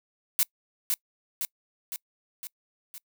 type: noise with echo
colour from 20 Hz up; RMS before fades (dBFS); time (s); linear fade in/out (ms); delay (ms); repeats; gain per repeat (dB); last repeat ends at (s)
blue; -22; 0.39-0.43; 0; 510; 5; -4; 2.98
effects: noise-tail reverb RT60 0.1 s tail -26 dB re dry